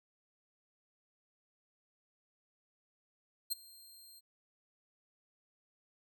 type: tone with ADSR envelope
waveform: 15% pulse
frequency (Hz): 4186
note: C8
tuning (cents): 0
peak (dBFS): -24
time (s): 3.5-4.21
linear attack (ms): 21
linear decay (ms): 17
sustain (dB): -24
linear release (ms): 29
effects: none